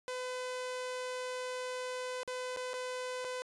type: tone with dropouts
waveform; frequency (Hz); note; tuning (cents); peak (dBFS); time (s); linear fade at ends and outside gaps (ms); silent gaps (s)
sawtooth; 505; B4; +39; -33; 0.08-3.42; 0; 2.232-2.277 / 2.563-2.571 / 2.734-2.74 / 3.244-3.248
effects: resampled to 22050 Hz